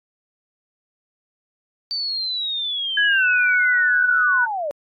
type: linear sweep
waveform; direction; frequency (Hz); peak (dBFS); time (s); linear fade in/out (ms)
sine; down; 4600 to 554.4; -22; 1.91-4.71; 0
type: tone with pitch glide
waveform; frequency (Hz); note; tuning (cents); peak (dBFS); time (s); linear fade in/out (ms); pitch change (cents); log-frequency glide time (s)
sine; 1661.2 to 1480; G#6 to F#6; 0 to 0; -15; 2.97-4.46; 5; -200; 3.07-3.26
effects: AAC 48 kbps